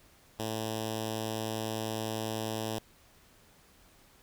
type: tone with notch filter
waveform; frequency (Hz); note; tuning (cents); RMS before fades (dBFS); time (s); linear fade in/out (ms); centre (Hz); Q
5% pulse; 110; A2; 0; -35; 0.39-2.79; 5; 1300; 1
effects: pink hiss -61 dBFS RMS until 4.22 s